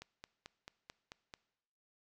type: click train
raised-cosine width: 0.2 ms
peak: -30 dBFS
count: 7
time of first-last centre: 0.02-1.339 s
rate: 4.55 Hz
effects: noise-tail reverb RT60 0.9 s tail -20 dB re dry